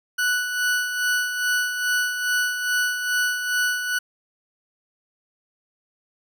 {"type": "tone with tremolo", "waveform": "40% pulse", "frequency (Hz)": 1480, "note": "F#6", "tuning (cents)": 0, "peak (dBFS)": -18, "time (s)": [0.18, 3.99], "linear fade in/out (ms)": 10, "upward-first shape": "sine", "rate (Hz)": 2.4, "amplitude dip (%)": 55, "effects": []}